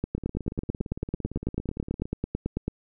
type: two click trains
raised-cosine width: 3 ms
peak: -22 / -14 dBFS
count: 34 / 25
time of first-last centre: 0.18-2.055 / 0.04-2.68 s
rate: 17.6 / 9.09 Hz
effects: none